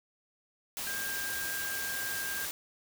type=tone in noise; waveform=sine; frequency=1600 Hz; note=G6; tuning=35 cents sharp; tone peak=-36 dBFS; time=0.87-2.45 s; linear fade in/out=0 ms; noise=white; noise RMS=-37 dBFS; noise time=0.77-2.51 s; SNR=-2 dB; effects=none